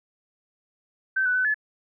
sine tone with pitch steps, 1544 / 1490 / 1509 / 1719 Hz, G6 / F#6 / F#6 / A6, -27 / +12 / +34 / -41 cents, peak -20 dBFS, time 1.16-1.544 s, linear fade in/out 10 ms, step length 96 ms, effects none

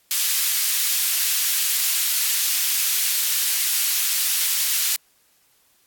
white high-pass noise, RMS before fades -21 dBFS, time 0.11-4.96 s, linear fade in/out 0 ms, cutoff 2200 Hz, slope 12 dB/octave, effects white hiss -61 dBFS RMS until 5.86 s + AAC 64 kbps

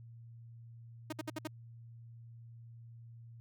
sawtooth tone bursts, 311.1 Hz, D#4, in tune, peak -33 dBFS, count 5, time 1.1-1.474 s, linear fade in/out 5 ms, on 26 ms, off 61 ms, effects added 116 Hz sine -50 dBFS peak until 3.4 s

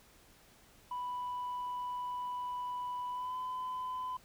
sine tone with pitch glide, 989 to 1012.1 Hz, B5 to B5, +2 to +42 cents, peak -34 dBFS, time 0.91-4.17 s, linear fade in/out 5 ms, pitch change +40 cents, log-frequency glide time 3.11-3.36 s, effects tanh soft clip ceiling -34 dBFS + pink hiss -62 dBFS RMS until 4.24 s

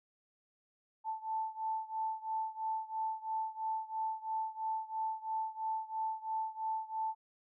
sine beating tone pair, 880 / 883 Hz, A5 / A5, 0 / +6 cents, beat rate 3 Hz, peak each -37 / -39 dBFS, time 1.04-7.15 s, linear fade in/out 50 ms, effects none

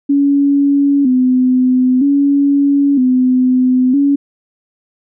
sine tone with vibrato, 267.7 Hz, C4, 40 cents sharp, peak -8 dBFS, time 0.09-4.16 s, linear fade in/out 10 ms, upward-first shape square, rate 0.52 Hz, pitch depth 89 cents each way, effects none

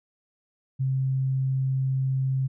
sine tone, 132.7 Hz, C3, 25 cents sharp, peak -22 dBFS, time 0.79-2.48 s, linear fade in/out 20 ms, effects none

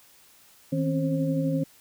sine tone cluster, 158.7 / 258.5 / 270.5 / 533 Hz, D#3 / C4 / C#4 / C5, +35 / -21 / -42 / +32 cents, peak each -26 / -34 / -27 / -31 dBFS, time 0.72-1.64 s, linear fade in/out 10 ms, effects white hiss -56 dBFS RMS until 1.8 s

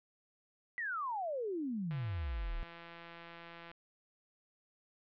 sine exponential sweep, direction down, 1998 to 30.87 Hz, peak -35 dBFS, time 0.78-2.63 s, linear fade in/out 0 ms
click train, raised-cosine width 0.3 ms, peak -34 dBFS, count 306, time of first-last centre 1.91-3.715 s, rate 169 Hz
effects low-pass 3000 Hz 12 dB/octave

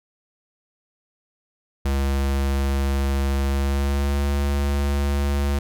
square tone with pitch glide, 68.7 to 70.63 Hz, C#2 to C#2, -15 to +33 cents, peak -20 dBFS, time 1.85-5.59 s, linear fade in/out 5 ms, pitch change +48 cents, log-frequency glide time 3.47-4.23 s, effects none

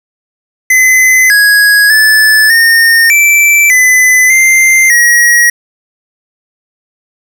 square tone with pitch steps, 2034 / 1662 / 1740 / 1834 / 2331 / 2013 / 2089 / 1900 Hz, C7 / G#6 / A6 / A#6 / D7 / B6 / C7 / A#6, -50 / +1 / -20 / -29 / -14 / +33 / -3 / +33 cents, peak -4 dBFS, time 0.7-5.5 s, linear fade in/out 5 ms, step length 600 ms, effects none

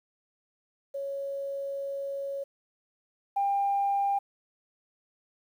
sine tone pair in turn, 554.4 / 797.9 Hz, C#5 / G5, 0 / +30 cents, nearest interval tritone, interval 630 cents, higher second, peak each -31 / -23 dBFS, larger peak second, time 0.94-2.44 / 3.36-4.19 s, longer first, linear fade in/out 10 ms, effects tanh soft clip ceiling -19 dBFS + 10-bit

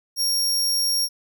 sawtooth tone, 5570 Hz, F8, 5 cents flat, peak -17 dBFS, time 0.16-1.09 s, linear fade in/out 50 ms, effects none

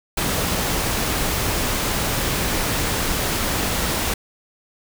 pink noise, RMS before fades -22 dBFS, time 0.17-4.14 s, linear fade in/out 5 ms, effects none

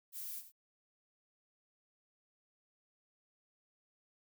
violet noise with echo, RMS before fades -44 dBFS, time 0.12-0.43 s, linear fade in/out 50 ms, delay 92 ms, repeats 1, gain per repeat -12 dB, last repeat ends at 0.522 s, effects none

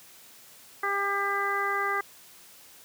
harmonic tone, 399.5 Hz, G4, 33 cents sharp, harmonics 1 / 2 / 3 / 4 / 5, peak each -34 / -34 / -29 / -32 / -32 dBFS, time 0.83-2.01 s, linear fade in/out 5 ms, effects white hiss -52 dBFS RMS until 2.84 s + high-pass 80 Hz 12 dB/octave

